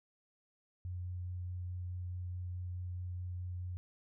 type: tone with vibrato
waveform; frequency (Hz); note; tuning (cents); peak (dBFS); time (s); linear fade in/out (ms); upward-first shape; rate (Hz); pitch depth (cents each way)
sine; 90; F#2; -47; -38; 0.85-3.77; 0; sine; 4.7; 9
effects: none